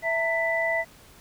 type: tone cluster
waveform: sine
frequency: 661 / 909 / 1985 Hz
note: E5 / A#5 / B6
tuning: +5 / -44 / +8 cents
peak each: -26 / -34 / -25 dBFS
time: 0.02-0.85 s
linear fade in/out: 50 ms
effects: pink hiss -52 dBFS RMS until 1.2 s